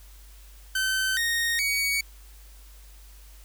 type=tone with pitch steps; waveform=sawtooth; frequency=1536 / 1858.6 / 2249 Hz; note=G6 / A#6 / C#7; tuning=-36 / -6 / +24 cents; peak=-20 dBFS; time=0.75-2.01 s; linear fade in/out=5 ms; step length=420 ms; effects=added 50 Hz sine -46 dBFS peak until 3.44 s + white hiss -55 dBFS RMS until 3.44 s